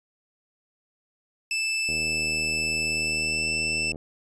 sawtooth tone with pitch glide, 2637 to 2657 Hz, E7 to E7, 0 to +13 cents, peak -21 dBFS, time 1.51-3.92 s, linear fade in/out 2 ms, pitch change +13 cents, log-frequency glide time 2.85-3.52 s
click train, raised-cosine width 2 ms, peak -24 dBFS, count 164, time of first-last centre 1.89-3.959 s, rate 78.8 Hz
effects resampled to 22050 Hz

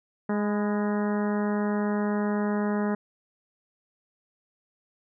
harmonic tone with a mistuned harmonic, 207.7 Hz, G#3, in tune, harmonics 1 / 2 / 3 / 4 / 5 / 6 / 7 / 8 / 9, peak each -25 / -31 / -35 / -37 / -39 / -41 / -42 / -43 / -44 dBFS, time 0.29-2.95 s, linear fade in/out 5 ms, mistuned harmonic 5, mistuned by -40 cents, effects none

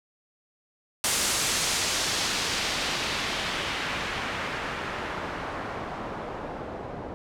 white noise with low-pass filter sweep, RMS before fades -30 dBFS, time 1.04-7.14 s, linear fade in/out 0 ms, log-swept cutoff 9200 to 600 Hz, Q 0.93, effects none

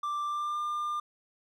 triangle tone with pitch glide, 1178 to 1200 Hz, D6 to D6, +5 to +37 cents, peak -28 dBFS, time 0.03-1 s, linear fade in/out 5 ms, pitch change +32 cents, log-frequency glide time 0.25-0.6 s, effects none

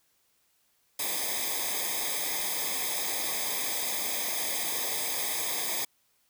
white noise with comb filter, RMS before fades -31 dBFS, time 0.99-5.85 s, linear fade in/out 5 ms, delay 0.7 ms, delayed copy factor -1, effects white hiss -70 dBFS RMS until 6.29 s

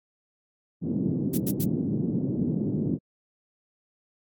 pink band-pass noise, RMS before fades -27 dBFS, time 0.81-2.99 s, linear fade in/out 50 ms, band 140 to 320 Hz, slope 24 dB/octave
violet noise bursts, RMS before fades -30 dBFS, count 3, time 1.33-1.646 s, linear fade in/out 10 ms, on 50 ms, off 83 ms
effects AAC 64 kbps

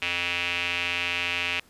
square tone with band-pass filter, 87.31 Hz, F2, in tune, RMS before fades -28 dBFS, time 0.02-1.6 s, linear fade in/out 0 ms, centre 2600 Hz, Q 4.8, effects pink hiss -58 dBFS RMS until 1.69 s + resampled to 32000 Hz

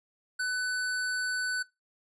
square tone, 1500 Hz, F#6, 23 cents sharp, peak -29 dBFS, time 0.39-1.63 s, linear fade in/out 10 ms, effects noise-tail reverb RT60 0.2 s tail -21 dB re dry + resampled to 24000 Hz

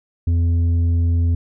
triangle tone with tanh clipping, 84.8 Hz, E2, 50 cents sharp, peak -15 dBFS, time 0.27-1.35 s, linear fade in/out 5 ms, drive 10 dB, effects none

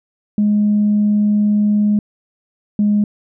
sine tone pair in turn, 208.5 / 207.6 Hz, G#3 / G#3, +7 / 0 cents, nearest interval unison, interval 7 cents, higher first, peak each -10 dBFS, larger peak neither, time 0.38-1.99 / 2.79-3.04 s, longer first, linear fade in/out 2 ms, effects tanh soft clip ceiling -7 dBFS

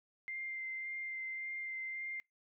sine tone with vibrato, 2093 Hz, C7, in tune, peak -39 dBFS, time 0.28-2.2 s, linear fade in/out 0 ms, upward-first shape sine, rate 1.8 Hz, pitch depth 12 cents each way, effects noise-tail reverb RT60 0.2 s tail -26 dB re dry

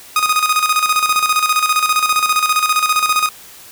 sawtooth tone with tremolo, 1244.5 Hz, D#6, in tune, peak -7 dBFS, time 0.16-3.29 s, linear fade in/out 2 ms, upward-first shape square, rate 15 Hz, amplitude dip 60%, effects white hiss -39 dBFS RMS until 3.71 s

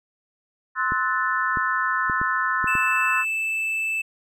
sine chord, F# half-diminished seventh, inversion second, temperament equal with one note detuned, 1046.5 / 1299.6 / 1480 / 1760 Hz, C6 / E6 / F#6 / A6, 0 / -25 / 0 / 0 cents, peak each -26 dBFS, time 0.75-3.25 s, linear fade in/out 50 ms
clicks, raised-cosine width 3 ms, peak -19 dBFS, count 6, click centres 0.921 / 1.572 / 2.098 / 2.215 / 2.643 / 2.753 s
triangle tone, 2637 Hz, E7, in tune, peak -21 dBFS, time 2.67-4.02 s, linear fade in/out 10 ms
effects none

